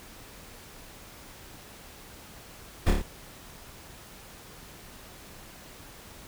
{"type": "noise with echo", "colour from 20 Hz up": "brown", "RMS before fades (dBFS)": -18, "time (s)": [2.86, 2.91], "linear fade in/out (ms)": 10, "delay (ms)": 28, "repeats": 4, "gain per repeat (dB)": -3, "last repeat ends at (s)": 3.022, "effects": ["pink hiss -48 dBFS RMS until 6.27 s"]}